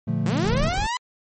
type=chord; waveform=triangle; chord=Bb major seventh; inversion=none; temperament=equal; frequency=116.54 / 146.83 / 174.61 / 220 Hz; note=Bb2 / D3 / F3 / A3; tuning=0 / 0 / 0 / 0 cents; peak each=-25 dBFS; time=0.07-0.69 s; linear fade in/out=10 ms
type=linear sweep; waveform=sawtooth; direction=up; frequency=156.3 to 1017 Hz; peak=-20 dBFS; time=0.26-0.97 s; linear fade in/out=2 ms
type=noise; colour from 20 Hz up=brown; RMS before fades=-27 dBFS; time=0.44-0.87 s; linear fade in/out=2 ms
effects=MP3 32 kbps